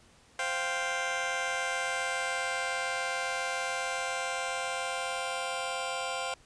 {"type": "chord", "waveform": "15% pulse", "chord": "C suspended fourth", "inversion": "none", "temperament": "just", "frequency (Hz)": [523.3, 697.7, 784.9], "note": ["C5", "F5", "G5"], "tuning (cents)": [0, -2, 2], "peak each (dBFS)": -29, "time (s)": [0.39, 6.34], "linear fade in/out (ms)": 2, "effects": ["pink hiss -60 dBFS RMS until 6.45 s", "resampled to 22050 Hz"]}